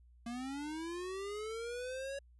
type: linear sweep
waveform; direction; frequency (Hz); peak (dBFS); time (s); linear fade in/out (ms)
square; up; 230.5 to 560; -40; 0.26-2.19; 5
effects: added 60 Hz sine -59 dBFS peak until 2.39 s + resampled to 24000 Hz